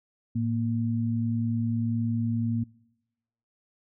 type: tone pair together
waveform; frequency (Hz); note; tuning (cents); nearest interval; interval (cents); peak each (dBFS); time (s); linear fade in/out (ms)
sine; 111.3 / 232.9; A2 / A#3; +20 / -1; octave + minor second; 1279; -27; 0.35-2.64; 10
effects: noise-tail reverb RT60 1.0 s tail -26 dB re dry